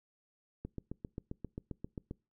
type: click train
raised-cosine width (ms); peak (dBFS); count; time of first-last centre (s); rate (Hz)
3; -27; 12; 0.65-2.111; 7.53
effects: noise-tail reverb RT60 0.3 s tail -25 dB re dry